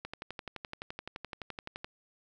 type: click train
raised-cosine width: 0.3 ms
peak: -23 dBFS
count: 22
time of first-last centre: 0.05-1.845 s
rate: 11.7 Hz
effects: none